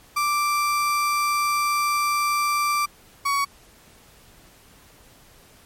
35% pulse tone pair in turn, 1174.7 / 1122.4 Hz, D6 / C#6, 0 / +21 cents, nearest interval minor second, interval 79 cents, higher first, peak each -18 dBFS, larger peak neither, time 0.16-2.86 / 3.25-3.45 s, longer first, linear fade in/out 10 ms, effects pink hiss -52 dBFS RMS until 5.65 s + MP3 64 kbps

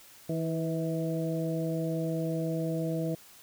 harmonic tone with a mistuned harmonic, 162 Hz, E3, 30 cents flat, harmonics 1 / 2 / 3 / 4, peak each -31 / -34 / -36 / -37 dBFS, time 0.29-3.15 s, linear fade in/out 5 ms, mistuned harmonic 3, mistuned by +31 cents, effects white hiss -54 dBFS RMS until 3.42 s

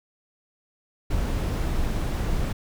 brown noise, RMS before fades -25 dBFS, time 1.1-2.53 s, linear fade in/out 10 ms, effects none

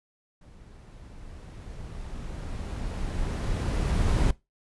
brown noise with level ramp, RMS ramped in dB -50 to -22 dBFS, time 0.41-4.31 s, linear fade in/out 5 ms, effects noise-tail reverb RT60 0.2 s tail -20 dB re dry + resampled to 24000 Hz

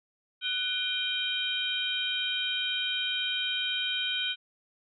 sine tone cluster, 1486 / 2408 / 3138 / 3794 Hz, F#6 / D7 / G7 / A#7, +7 / +43 / +1 / +30 cents, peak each -36 / -36 / -30 / -35 dBFS, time 0.41-4.36 s, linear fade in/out 50 ms, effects none

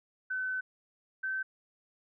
sine tone pair in turn, 1517 / 1541.7 Hz, F#6 / G6, +43 / -29 cents, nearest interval unison, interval 28 cents, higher second, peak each -31 / -31 dBFS, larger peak neither, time 0.3-0.61 / 1.23-1.43 s, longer first, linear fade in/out 10 ms, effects none

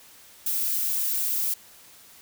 violet noise, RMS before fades -26 dBFS, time 0.46-1.54 s, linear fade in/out 5 ms, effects white hiss -51 dBFS RMS until 2.21 s

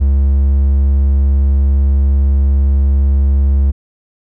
triangle tone, 68.8 Hz, C#2, 12 cents flat, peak -6 dBFS, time 0-3.72 s, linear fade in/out 20 ms, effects none

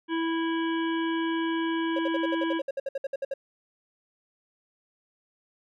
harmonic tone, 328.6 Hz, E4, 5 cents flat, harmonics 1 / 3 / 5 / 7 / 9 / 10, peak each -26 / -34 / -36 / -43 / -41 / -45 dBFS, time 0.08-2.62 s, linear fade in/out 50 ms
triangle tone bursts, 546 Hz, C#5, 26 cents flat, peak -25 dBFS, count 16, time 1.96-3.339 s, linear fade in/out 5 ms, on 29 ms, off 61 ms
effects none

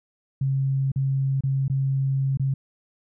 sine tone with dropouts, 135.4 Hz, C#3, 40 cents flat, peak -20 dBFS, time 0.41-2.54 s, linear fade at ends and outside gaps 5 ms, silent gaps 0.918-0.959 / 1.408-1.436 / 1.681-1.698 / 2.373-2.396 s, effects none

